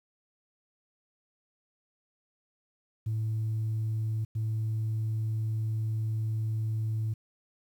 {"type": "tone bursts at uneven times", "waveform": "sine", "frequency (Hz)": 110, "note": "A2", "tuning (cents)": 0, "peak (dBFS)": -26, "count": 2, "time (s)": [[3.06, 4.25], [4.35, 7.14]], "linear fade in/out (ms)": 10, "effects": ["tanh soft clip ceiling -25 dBFS", "10-bit"]}